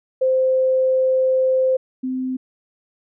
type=tone pair in turn; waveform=sine; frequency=520 / 258 Hz; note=C5 / C4; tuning=-11 / -24 cents; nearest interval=octave; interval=1213 cents; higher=first; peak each=-14 / -21 dBFS; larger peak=first; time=0.21-1.77 / 2.03-2.37 s; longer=first; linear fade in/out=10 ms; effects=none